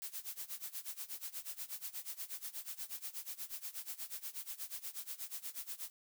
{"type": "noise with tremolo", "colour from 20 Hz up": "blue", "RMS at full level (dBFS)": -42, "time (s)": [0.02, 5.9], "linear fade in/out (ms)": 0, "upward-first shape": "sine", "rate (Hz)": 8.3, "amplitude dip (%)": 90, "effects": []}